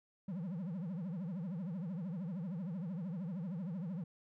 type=tone with vibrato; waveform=triangle; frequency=177.4 Hz; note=F3; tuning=27 cents sharp; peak=-36 dBFS; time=0.28-4.04 s; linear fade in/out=5 ms; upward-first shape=triangle; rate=13 Hz; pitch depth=280 cents each way; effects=none